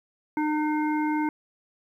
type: harmonic tone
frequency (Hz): 304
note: D#4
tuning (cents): -40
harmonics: 1 / 3 / 5 / 7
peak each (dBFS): -24 / -29 / -38 / -37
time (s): 0.37-1.29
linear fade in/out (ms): 2
effects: 10-bit